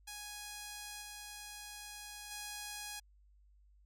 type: tone with level steps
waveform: 5% pulse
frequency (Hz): 830.6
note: G#5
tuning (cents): 0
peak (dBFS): -33 / -35 / -31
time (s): 0.07-3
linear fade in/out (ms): 10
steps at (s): 1.01 / 2.3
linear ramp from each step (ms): 20
effects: added 50 Hz sine -62 dBFS peak until 3.85 s